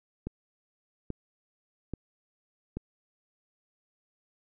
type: click train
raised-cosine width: 3 ms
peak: -21 dBFS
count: 4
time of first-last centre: 0.27-2.77 s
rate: 1.2 Hz
effects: none